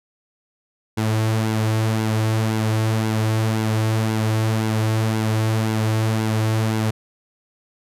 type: tone with flanger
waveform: sawtooth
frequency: 110 Hz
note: A2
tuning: in tune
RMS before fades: -20 dBFS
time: 0.97-6.91 s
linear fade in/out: 10 ms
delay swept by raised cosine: 1.6 to 5.1 ms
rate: 1.9 Hz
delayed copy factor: -0.5
effects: resampled to 32000 Hz